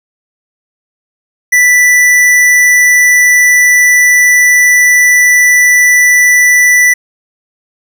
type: tone with hard clipping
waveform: sine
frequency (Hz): 1975.5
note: B6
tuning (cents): 0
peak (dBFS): -5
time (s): 1.52-6.94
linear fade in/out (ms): 10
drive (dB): 15
effects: none